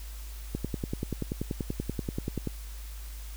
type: click train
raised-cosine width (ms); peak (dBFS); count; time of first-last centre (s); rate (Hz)
3; -17; 21; 0.55-2.473; 10.4
effects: added 52 Hz sine -38 dBFS peak until 3.36 s + white hiss -50 dBFS RMS until 3.36 s